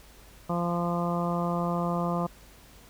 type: harmonic tone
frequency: 172.9 Hz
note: F3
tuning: 17 cents flat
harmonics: 1 / 2 / 3 / 4 / 5 / 6 / 7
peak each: -28 / -36 / -34 / -34 / -39 / -35 / -37 dBFS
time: 0.49-2.27 s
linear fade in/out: 10 ms
effects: added 50 Hz sine -54 dBFS peak until 2.89 s + pink hiss -54 dBFS RMS until 2.89 s